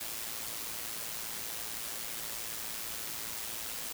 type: noise with amplitude modulation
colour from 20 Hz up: white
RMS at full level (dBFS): -37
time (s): 0-3.93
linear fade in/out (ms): 10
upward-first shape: sine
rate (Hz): 112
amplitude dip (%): 50
effects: none